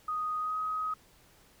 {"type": "tone with pitch glide", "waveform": "sine", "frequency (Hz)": [1244.5, 1261.9], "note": ["D#6", "D#6"], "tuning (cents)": [0, 24], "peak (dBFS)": -30, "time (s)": [0.08, 0.94], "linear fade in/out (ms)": 5, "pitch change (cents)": 24, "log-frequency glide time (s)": [0.39, 0.57], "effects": ["pink hiss -61 dBFS RMS until 1.6 s"]}